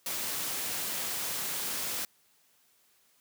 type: noise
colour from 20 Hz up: white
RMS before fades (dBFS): -34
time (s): 0.06-2.05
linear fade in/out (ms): 2
effects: white hiss -67 dBFS RMS until 3.2 s + high-pass 100 Hz 12 dB/octave